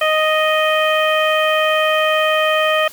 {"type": "harmonic tone", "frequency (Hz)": 622.3, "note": "D#5", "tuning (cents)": 0, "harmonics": [1, 2, 3, 4, 5], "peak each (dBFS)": [-16, -19, -21, -22, -23], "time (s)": [0.01, 2.88], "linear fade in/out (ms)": 5, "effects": ["white hiss -39 dBFS RMS until 2.92 s"]}